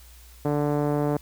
5% pulse tone with low-pass filter, 146.83 Hz, D3, in tune, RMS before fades -24 dBFS, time 0.45-1.17 s, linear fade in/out 2 ms, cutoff 500 Hz, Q 0.82, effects added 60 Hz sine -47 dBFS peak until 1.21 s + white hiss -53 dBFS RMS until 1.21 s

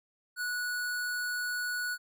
square tone, 1469 Hz, F#6, 13 cents flat, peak -32 dBFS, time 0.36-1.98 s, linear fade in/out 50 ms, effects none

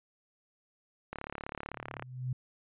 click train, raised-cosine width 0.5 ms, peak -23 dBFS, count 33, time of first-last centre 1.13-2.024 s, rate 35.8 Hz
sine tone with exponential growth, 127 Hz, B2, 49 cents sharp, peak -29 dBFS, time 1.73-2.33 s, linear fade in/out 5 ms, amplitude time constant 130 ms
effects resampled to 8000 Hz

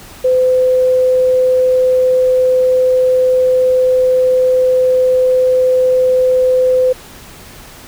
sine tone, 510 Hz, C5, 44 cents flat, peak -8 dBFS, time 0.24-6.93 s, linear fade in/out 10 ms, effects pink hiss -36 dBFS RMS until 7.87 s

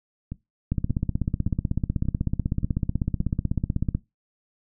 two click trains, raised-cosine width 5 ms, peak -11 / -19 dBFS, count 53 / 6, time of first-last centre 0.72-3.95 / 0.32-3.21 s, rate 16.1 / 1.73 Hz, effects noise-tail reverb RT60 0.2 s tail -19 dB re dry

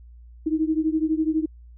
sine beating tone pair, 311.1 / 323.1 Hz, D#4 / E4, 0 / -35 cents, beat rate 12 Hz, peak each -22 / -24 dBFS, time 0.46-1.46 s, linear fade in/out 10 ms, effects added 59 Hz sine -43 dBFS peak until 1.77 s

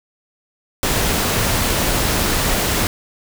pink noise, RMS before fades -18 dBFS, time 0.83-2.87 s, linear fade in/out 0 ms, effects none

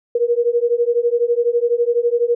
sine beating tone pair, 470 / 482 Hz, A#4 / B4, +14 / -42 cents, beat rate 12 Hz, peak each -17 dBFS, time 0.15-2.35 s, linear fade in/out 5 ms, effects none

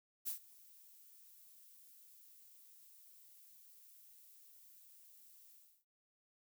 violet noise with ADSR envelope, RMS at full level -39 dBFS, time 0.25-5.85 s, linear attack 28 ms, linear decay 110 ms, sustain -23 dB, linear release 310 ms, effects none

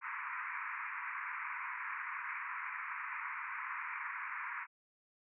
pink band-pass noise, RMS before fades -42 dBFS, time 0.01-4.67 s, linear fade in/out 50 ms, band 960 to 2400 Hz, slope 96 dB/octave, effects none

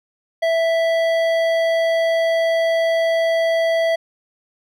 triangle tone with hard clipping, 659.3 Hz, E5, in tune, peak -17 dBFS, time 0.42-3.96 s, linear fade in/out 10 ms, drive 15 dB, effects none

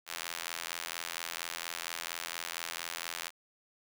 sawtooth tone with high-pass filter, 84.3 Hz, E2, 39 cents sharp, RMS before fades -40 dBFS, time 0.06-3.31 s, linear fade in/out 50 ms, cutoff 1600 Hz, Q 0.6, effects none

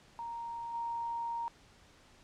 sine tone with level steps, 932.3 Hz, A#5, in tune, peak -38 / -34 dBFS, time 0.19-1.48 s, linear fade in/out 0 ms, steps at 0.73 s, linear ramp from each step 20 ms, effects pink hiss -61 dBFS RMS until 2.23 s + low-pass 7000 Hz 12 dB/octave

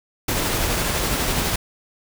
pink noise with tremolo, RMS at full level -21 dBFS, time 0.28-1.56 s, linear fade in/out 5 ms, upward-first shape sine, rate 12 Hz, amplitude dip 25%, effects none

